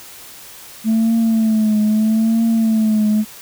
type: tone with vibrato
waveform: sine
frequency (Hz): 220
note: A3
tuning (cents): 0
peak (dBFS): -10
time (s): 0.84-3.25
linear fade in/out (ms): 50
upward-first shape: triangle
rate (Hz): 0.78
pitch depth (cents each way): 69
effects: tanh soft clip ceiling -10 dBFS + white hiss -38 dBFS RMS until 3.41 s